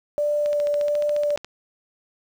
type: tone with vibrato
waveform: sine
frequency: 587.3 Hz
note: D5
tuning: in tune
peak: -19 dBFS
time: 0.18-1.36 s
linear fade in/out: 0 ms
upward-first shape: sine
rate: 1.4 Hz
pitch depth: 10 cents each way
type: click train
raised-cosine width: 0.2 ms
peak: -19 dBFS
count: 15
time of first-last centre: 0.46-1.446 s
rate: 14.2 Hz
effects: 8-bit